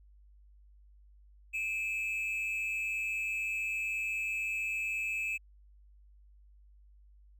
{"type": "tone pair together", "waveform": "triangle", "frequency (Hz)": [2384, 2593], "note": ["D7", "E7"], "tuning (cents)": [25, -29], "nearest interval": "minor second", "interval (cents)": 146, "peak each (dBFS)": [-38, -31], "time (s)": [1.53, 5.38], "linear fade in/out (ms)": 20, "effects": ["added 50 Hz sine -56 dBFS peak until 7.39 s"]}